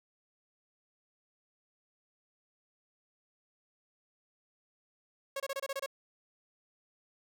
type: tone bursts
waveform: sawtooth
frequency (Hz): 548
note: C#5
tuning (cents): -20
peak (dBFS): -30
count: 8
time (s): 5.36-5.862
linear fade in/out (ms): 5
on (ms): 40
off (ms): 26
effects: none